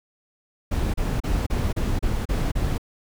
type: noise bursts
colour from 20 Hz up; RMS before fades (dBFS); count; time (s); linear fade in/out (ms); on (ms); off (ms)
brown; -23; 8; 0.71-2.781; 10; 230; 33
effects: none